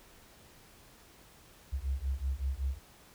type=beating tone pair; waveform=sine; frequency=64.6 / 69.9 Hz; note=C2 / C#2; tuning=-21 / +15 cents; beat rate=5.3 Hz; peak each=-34 / -34 dBFS; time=1.72-2.79 s; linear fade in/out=20 ms; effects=pink hiss -58 dBFS RMS until 3.14 s